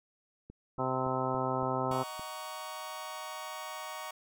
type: click train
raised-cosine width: 3 ms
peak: -34 dBFS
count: 7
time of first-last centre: 0.5-2.195 s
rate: 3.54 Hz
type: harmonic tone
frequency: 130 Hz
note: C3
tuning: 11 cents flat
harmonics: 1 / 2 / 3 / 4 / 5 / 6 / 7 / 8 / 10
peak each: -38 / -38 / -38 / -38 / -38 / -38 / -38 / -38 / -38 dBFS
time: 0.78-2.04 s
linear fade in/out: 20 ms
type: chord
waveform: sawtooth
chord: D# minor seventh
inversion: none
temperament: just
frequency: 622.3 / 746.7 / 933.4 / 1120.1 Hz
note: D#5 / F#5 / A#5 / C#6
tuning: 0 / +16 / +2 / +18 cents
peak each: -42 / -43 / -41 / -39 dBFS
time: 1.91-4.11 s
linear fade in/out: 5 ms
effects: none